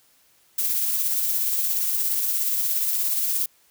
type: noise with tremolo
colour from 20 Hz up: violet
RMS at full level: -22 dBFS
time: 0.58-3.46 s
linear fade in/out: 5 ms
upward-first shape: triangle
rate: 17 Hz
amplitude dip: 35%
effects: white hiss -60 dBFS RMS until 3.7 s